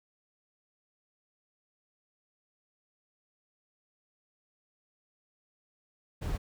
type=noise; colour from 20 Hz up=brown; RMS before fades=-33 dBFS; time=6.21-6.38 s; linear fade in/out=20 ms; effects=none